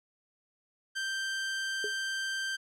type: tone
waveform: sawtooth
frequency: 1568 Hz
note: G6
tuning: in tune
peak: -28 dBFS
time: 0.95-2.57 s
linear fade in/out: 20 ms
type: tone with exponential decay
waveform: sine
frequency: 418.7 Hz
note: G#4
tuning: 14 cents sharp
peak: -30 dBFS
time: 1.84-1.95 s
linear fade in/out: 2 ms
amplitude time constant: 23 ms
effects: low-pass 8000 Hz 12 dB/octave